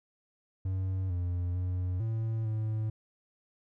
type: tone with pitch steps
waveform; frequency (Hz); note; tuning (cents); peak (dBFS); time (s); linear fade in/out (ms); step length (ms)
triangle; 94.3 / 88.5 / 90.8 / 111.9 / 109.1; F#2 / F2 / F#2 / A2 / A2; +33 / +23 / -32 / +30 / -14; -27; 0.65-2.9; 5; 450
effects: none